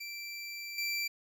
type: tone with level steps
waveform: 25% pulse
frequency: 2344 Hz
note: D7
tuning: 4 cents flat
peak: -36 / -28 dBFS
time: 0-1.08 s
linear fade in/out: 10 ms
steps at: 0.78 s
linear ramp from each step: 2 ms
effects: none